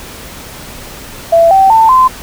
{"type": "tone with pitch steps", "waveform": "sine", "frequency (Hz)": [669, 772.9, 893, 1031.7], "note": ["E5", "G5", "A5", "C6"], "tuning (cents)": [25, -25, 25, -25], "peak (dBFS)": -3, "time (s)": [1.32, 2.08], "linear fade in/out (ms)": 10, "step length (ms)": 190, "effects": ["pink hiss -29 dBFS RMS until 2.22 s"]}